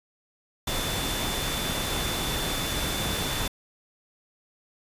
sine tone in noise, 3520 Hz, A7, in tune, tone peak -34 dBFS, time 0.67-3.48 s, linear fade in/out 5 ms, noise pink, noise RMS -29 dBFS, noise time 0.67-3.48 s, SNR -8 dB, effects resampled to 32000 Hz

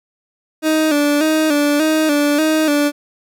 30% pulse tone with vibrato, 301.9 Hz, D4, 48 cents sharp, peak -10 dBFS, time 0.62-2.92 s, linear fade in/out 50 ms, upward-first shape square, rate 1.7 Hz, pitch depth 63 cents each way, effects none

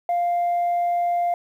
sine tone, 698.5 Hz, F5, in tune, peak -17 dBFS, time 0.09-1.34 s, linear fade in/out 2 ms, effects tanh soft clip ceiling -17 dBFS + 9-bit

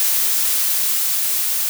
blue noise with level ramp, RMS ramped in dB -17 to -20 dBFS, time 0-1.69 s, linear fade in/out 0 ms, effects none

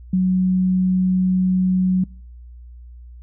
sine tone, 185 Hz, F#3, in tune, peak -14 dBFS, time 0.13-2.04 s, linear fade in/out 5 ms, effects noise-tail reverb RT60 0.5 s tail -26 dB re dry + added 60 Hz sine -37 dBFS peak until 3.22 s

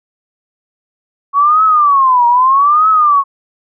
sine tone with vibrato, 1108.7 Hz, C#6, in tune, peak -6 dBFS, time 1.33-3.24 s, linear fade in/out 50 ms, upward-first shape triangle, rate 0.8 Hz, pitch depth 280 cents each way, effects none

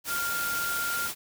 sine tone in noise, 1396.9 Hz, F6, in tune, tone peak -29 dBFS, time 0.07-1.1 s, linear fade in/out 50 ms, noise white, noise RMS -33 dBFS, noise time 0.04-1.15 s, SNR +1 dB, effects none

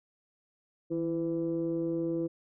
sine tone cluster, 161.7 / 332.4 / 503 Hz, E3 / E4 / B4, -33 / +15 / +32 cents, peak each -37 / -29 / -35 dBFS, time 0.9-2.28 s, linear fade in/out 20 ms, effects tanh soft clip ceiling -21 dBFS

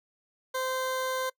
20% pulse tone, 518 Hz, C5, 17 cents flat, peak -24 dBFS, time 0.54-1.3 s, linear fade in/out 10 ms, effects noise-tail reverb RT60 0.1 s tail -23 dB re dry

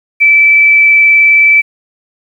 sine tone with vibrato, 2316 Hz, D7, 25 cents flat, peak -3 dBFS, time 0.2-1.62 s, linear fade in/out 20 ms, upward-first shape triangle, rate 19 Hz, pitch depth 11 cents each way, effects 7-bit

